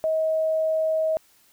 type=tone; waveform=sine; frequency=635 Hz; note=D#5; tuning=35 cents sharp; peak=-20 dBFS; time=0.04-1.17 s; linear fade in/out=0 ms; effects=white hiss -59 dBFS RMS until 1.52 s